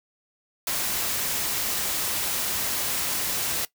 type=noise; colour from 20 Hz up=white; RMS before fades=-27 dBFS; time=0.67-3.65 s; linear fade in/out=2 ms; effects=noise-tail reverb RT60 0.1 s tail -18 dB re dry